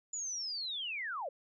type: linear sweep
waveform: sine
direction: down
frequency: 7040 to 494.9 Hz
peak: -36 dBFS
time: 0.13-1.29 s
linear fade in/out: 5 ms
effects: none